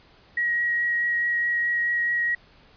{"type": "tone with vibrato", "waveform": "sine", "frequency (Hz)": 1900, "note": "A#6", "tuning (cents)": 33, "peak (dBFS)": -21, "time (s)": [0.37, 2.35], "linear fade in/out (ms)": 5, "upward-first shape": "triangle", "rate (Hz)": 4.7, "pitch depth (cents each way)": 10, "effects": ["pink hiss -55 dBFS RMS until 2.76 s", "resampled to 11025 Hz"]}